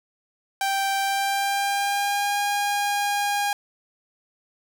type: tone with pitch glide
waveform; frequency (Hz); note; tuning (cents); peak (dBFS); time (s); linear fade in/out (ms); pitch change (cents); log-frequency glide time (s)
sawtooth; 784 to 814; G5 to G#5; 0 to -35; -18; 0.61-3.53; 2; +65; 0.99-2.4
effects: 9-bit